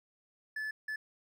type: tone bursts at uneven times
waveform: triangle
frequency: 1733 Hz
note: A6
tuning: 27 cents flat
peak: -33 dBFS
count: 2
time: 0.56-0.71 / 0.88-0.96 s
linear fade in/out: 5 ms
effects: none